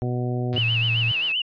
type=harmonic tone; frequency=123.47 Hz; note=B2; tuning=in tune; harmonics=1 / 2 / 3 / 4 / 5 / 6; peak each=-24 / -30 / -31 / -37 / -37 / -37 dBFS; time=0.02-0.58 s; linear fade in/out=0 ms
type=click train; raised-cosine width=0.2 ms; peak=-23 dBFS; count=126; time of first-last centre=0.53-1.316 s; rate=159 Hz
type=tone; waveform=sine; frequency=115.1 Hz; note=A#2; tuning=22 cents flat; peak=-22 dBFS; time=0.54-1.12 s; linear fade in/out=10 ms
type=tone with vibrato; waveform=sine; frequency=2794 Hz; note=F7; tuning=in tune; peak=-21 dBFS; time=0.56-1.42 s; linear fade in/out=5 ms; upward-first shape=sine; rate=7.6 Hz; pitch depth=150 cents each way
effects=resampled to 11025 Hz